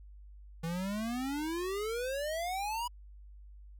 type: exponential sweep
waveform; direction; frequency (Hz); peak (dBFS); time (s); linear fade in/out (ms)
square; up; 161.2 to 987.8; -34; 0.63-2.88; 10
effects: added 50 Hz sine -49 dBFS peak until 3.79 s